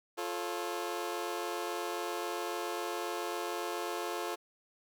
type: chord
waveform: 20% pulse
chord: F augmented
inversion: none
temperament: just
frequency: 349.2 / 436.5 / 545.7 Hz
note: F4 / A4 / C#5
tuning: 0 / -14 / -27 cents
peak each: -33 / -34 / -37 dBFS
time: 0.17-4.36 s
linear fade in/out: 20 ms
effects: none